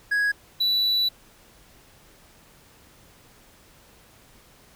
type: tone pair in turn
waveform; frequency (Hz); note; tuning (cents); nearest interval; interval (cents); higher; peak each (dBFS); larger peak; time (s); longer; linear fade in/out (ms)
triangle; 1661.2 / 3951; G#6 / B7; 0 / 0; octave + minor third; 1500; second; -18; neither; 0.11-0.32 / 0.6-1.09; second; 10
effects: pink hiss -54 dBFS RMS until 4.75 s